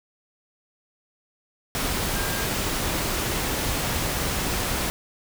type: tone in noise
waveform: sine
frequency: 1604 Hz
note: G6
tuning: 39 cents sharp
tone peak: -34 dBFS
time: 2.16-2.44 s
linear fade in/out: 0 ms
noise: pink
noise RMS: -26 dBFS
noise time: 1.75-4.9 s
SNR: -11 dB
effects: none